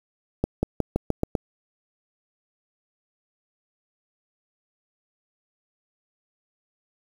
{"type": "accelerating click train", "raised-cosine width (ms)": 2, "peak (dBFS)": -8, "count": 7, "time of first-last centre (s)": [0.44, 1.352], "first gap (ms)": 190, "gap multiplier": 0.91, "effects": ["7-bit"]}